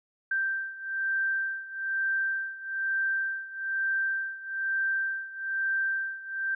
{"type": "beating tone pair", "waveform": "sine", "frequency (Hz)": [1568, 1569.1], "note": ["G6", "G6"], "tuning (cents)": [0, 1], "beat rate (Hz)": 1.1, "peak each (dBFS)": [-29, -32], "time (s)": [0.31, 6.55], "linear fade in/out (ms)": 5, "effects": []}